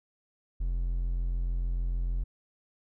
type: tone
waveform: triangle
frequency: 43.34 Hz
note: F1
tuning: 12 cents flat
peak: -25 dBFS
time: 0.6-2.24 s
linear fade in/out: 10 ms
effects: none